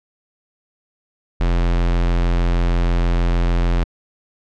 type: tone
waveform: square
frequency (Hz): 43.23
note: F1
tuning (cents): -17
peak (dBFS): -15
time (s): 1.4-3.84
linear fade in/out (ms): 10
effects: low-pass 4000 Hz 12 dB/octave